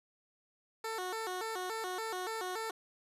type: tone with vibrato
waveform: 15% pulse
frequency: 404.3 Hz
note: G#4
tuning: 46 cents flat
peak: -30 dBFS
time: 0.84-2.71 s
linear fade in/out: 5 ms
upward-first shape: square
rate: 3.5 Hz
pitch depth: 170 cents each way
effects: resampled to 32000 Hz